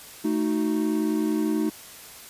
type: chord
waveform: triangle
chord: D# diminished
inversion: second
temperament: equal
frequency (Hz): 220 / 311.1 / 370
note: A3 / D#4 / F#4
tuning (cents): 0 / 0 / 0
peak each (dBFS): -25 / -22 / -28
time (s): 0.24-1.7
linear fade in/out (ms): 10
effects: white hiss -44 dBFS RMS until 2.29 s + resampled to 32000 Hz